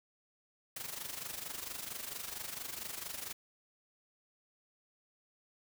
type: noise with amplitude modulation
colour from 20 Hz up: white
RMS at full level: -40 dBFS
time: 0.76-3.33 s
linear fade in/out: 5 ms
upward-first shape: sine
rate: 24.4 Hz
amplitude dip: 70%
effects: none